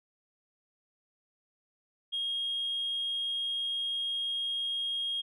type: tone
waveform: sine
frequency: 3257 Hz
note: G#7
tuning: 34 cents flat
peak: -29 dBFS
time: 2.12-5.22 s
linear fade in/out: 20 ms
effects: tanh soft clip ceiling -26 dBFS